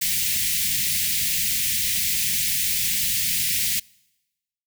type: band-stop noise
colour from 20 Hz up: white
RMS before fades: -23 dBFS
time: 0.01-3.8 s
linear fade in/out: 10 ms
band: 220 to 1900 Hz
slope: 48 dB/octave
effects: noise-tail reverb RT60 1.0 s tail -26 dB re dry